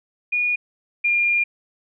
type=tone pair in turn; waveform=sine; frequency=2445 / 2407 Hz; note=D#7 / D7; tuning=-31 / +42 cents; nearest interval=unison; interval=27 cents; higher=first; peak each=-18 / -16 dBFS; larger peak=second; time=0.32-0.56 / 1.04-1.44 s; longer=second; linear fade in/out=10 ms; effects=none